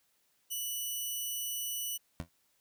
5% pulse tone, 2960 Hz, F#7, in tune, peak -26 dBFS, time 0.5-1.98 s, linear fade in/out 20 ms
20% pulse tone with exponential decay, 83.8 Hz, E2, 29 cents sharp, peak -28 dBFS, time 2.2-2.29 s, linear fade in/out 0 ms, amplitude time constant 18 ms
effects white hiss -73 dBFS RMS until 2.6 s

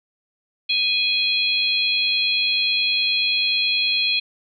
harmonic tone, 830.6 Hz, G#5, in tune, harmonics 3 / 4 / 5, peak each -22 / -22 / -22 dBFS, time 0.69-4.2 s, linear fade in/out 10 ms, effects none

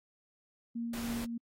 sine tone with tremolo, 233.5 Hz, A#3, 3 cents sharp, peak -33 dBFS, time 0.75-1.38 s, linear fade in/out 10 ms, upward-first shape triangle, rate 3.4 Hz, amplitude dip 35%
pink noise, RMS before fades -43 dBFS, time 0.93-1.25 s, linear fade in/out 5 ms
effects AAC 48 kbps

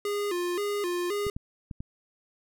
square tone with vibrato, 380 Hz, F#4, 46 cents sharp, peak -28 dBFS, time 0.05-1.3 s, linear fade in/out 2 ms, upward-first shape square, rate 1.9 Hz, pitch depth 130 cents each way
clicks, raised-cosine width 5 ms, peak -24 dBFS, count 4, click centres 1.267 / 1.365 / 1.712 / 1.805 s
effects none

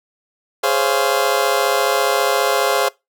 25% pulse chord, Db major seventh, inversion second, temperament just, 415.8 / 519.7 / 554.4 / 693 Hz, Ab4 / C5 / Db5 / F5, +2 / -12 / 0 / -14 cents, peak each -17 dBFS, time 0.63-2.89 s, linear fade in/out 10 ms, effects noise-tail reverb RT60 0.2 s tail -22 dB re dry

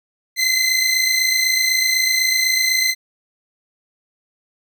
20% pulse tone pair together, 2040 / 2068 Hz, C7 / C7, -44 / -21 cents, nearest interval unison, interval 23 cents, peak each -13 dBFS, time 0.36-2.95 s, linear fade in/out 50 ms, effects none

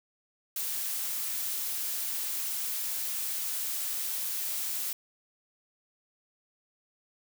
blue noise, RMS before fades -33 dBFS, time 0.56-4.93 s, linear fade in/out 2 ms, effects none

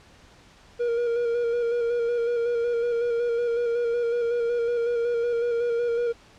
triangle tone with vibrato, 472.6 Hz, A#4, 24 cents sharp, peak -20 dBFS, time 0.79-6.13 s, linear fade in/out 20 ms, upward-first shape square, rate 5.4 Hz, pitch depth 24 cents each way, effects pink hiss -53 dBFS RMS until 6.38 s + low-pass 6000 Hz 12 dB/octave

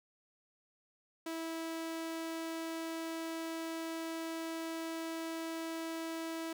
sawtooth tone, 326.8 Hz, E4, 15 cents flat, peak -34 dBFS, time 1.26-6.53 s, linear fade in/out 5 ms, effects none

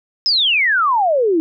sine exponential sweep, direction down, 5274 to 310 Hz, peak -12 dBFS, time 0.26-1.4 s, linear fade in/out 0 ms, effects none

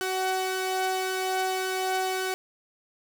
sawtooth tone pair together, 375.9 / 750 Hz, F#4 / F#5, +27 / +23 cents, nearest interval octave, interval 1196 cents, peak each -25 dBFS, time 0.01-2.34 s, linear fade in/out 0 ms, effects none

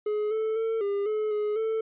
triangle tone with pitch steps, 421.7 / 438.8 / 449.1 / 402.4 / 429 / 420.2 / 443.3 Hz, G#4 / A4 / A4 / G4 / A4 / G#4 / A4, +26 / -5 / +35 / +45 / -44 / +20 / +13 cents, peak -23 dBFS, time 0.06-1.81 s, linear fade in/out 5 ms, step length 250 ms, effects resampled to 8000 Hz

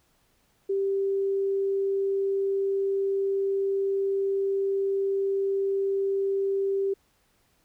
sine tone, 392 Hz, G4, in tune, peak -23 dBFS, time 0.69-6.94 s, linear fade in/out 10 ms, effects pink hiss -67 dBFS RMS until 7.64 s

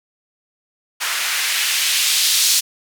blue noise with band-pass filter sweep, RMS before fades -18 dBFS, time 1-2.61 s, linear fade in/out 20 ms, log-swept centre 1500 to 4600 Hz, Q 1.2, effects none

